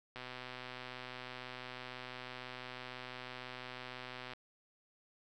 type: click train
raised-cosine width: 0.3 ms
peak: -29 dBFS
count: 527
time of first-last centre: 0.16-4.335 s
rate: 126 Hz
effects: none